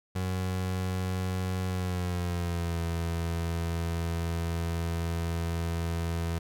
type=tone with pitch glide; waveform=30% pulse; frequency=92.5 to 83.85 Hz; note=F#2 to E2; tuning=0 to +30 cents; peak=-26 dBFS; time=0.15-6.39 s; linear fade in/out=10 ms; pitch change=-170 cents; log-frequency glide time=1.67-2.79 s; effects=none